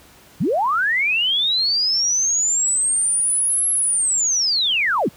sine linear two-way sweep, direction up then down, 116.2 to 11210 to 116.2 Hz, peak -16 dBFS, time 0.4-5.09 s, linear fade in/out 10 ms, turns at 3.7 s, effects pink hiss -48 dBFS RMS until 5.16 s + high-pass 60 Hz 12 dB/octave

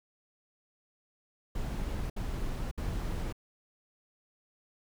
brown noise bursts, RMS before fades -34 dBFS, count 3, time 1.55-3.326 s, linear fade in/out 5 ms, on 550 ms, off 63 ms, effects none

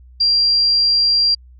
sine tone, 4750 Hz, D8, 19 cents sharp, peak -11 dBFS, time 0.2-1.35 s, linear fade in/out 10 ms, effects added 62 Hz sine -40 dBFS peak until 1.59 s + MP3 64 kbps

